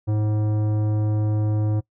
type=tone with tanh clipping; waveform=sine; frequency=106.5 Hz; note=G#2; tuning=44 cents sharp; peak=-21 dBFS; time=0.07-1.81 s; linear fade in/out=20 ms; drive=14 dB; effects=noise-tail reverb RT60 0.1 s tail -21 dB re dry